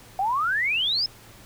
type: exponential sweep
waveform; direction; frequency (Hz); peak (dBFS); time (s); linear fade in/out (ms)
sine; up; 740 to 5274; -21; 0.19-1.06; 2
effects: added 112 Hz sine -53 dBFS peak until 1.45 s + pink hiss -49 dBFS RMS until 1.45 s